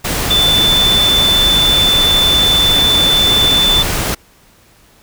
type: tone in noise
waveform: sine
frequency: 3520 Hz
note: A7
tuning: in tune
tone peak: -9 dBFS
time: 0.3-3.83 s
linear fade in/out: 10 ms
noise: pink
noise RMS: -17 dBFS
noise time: 0.04-4.15 s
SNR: +5 dB
effects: pink hiss -48 dBFS RMS until 5.02 s